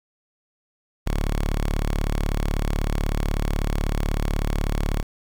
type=tone; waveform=sawtooth; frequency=36.17 Hz; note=D1; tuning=26 cents flat; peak=-17 dBFS; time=1.06-5.03 s; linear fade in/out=10 ms; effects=8-bit